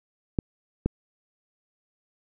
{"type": "clicks", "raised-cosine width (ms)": 3, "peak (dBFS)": -10, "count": 2, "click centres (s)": [0.388, 0.86], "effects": []}